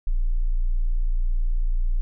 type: tone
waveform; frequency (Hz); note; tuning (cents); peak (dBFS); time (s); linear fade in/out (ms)
sine; 29.14; A#0; 0; -18; 0.07-2.01; 0
effects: none